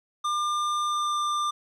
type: tone with pitch glide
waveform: square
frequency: 1200 to 1192.4 Hz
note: D6 to D6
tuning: +37 to +26 cents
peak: -25 dBFS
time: 0.24-1.51 s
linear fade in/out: 10 ms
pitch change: -11 cents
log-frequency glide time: 0.87-1.19 s
effects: low-pass 7000 Hz 12 dB/octave + 11-bit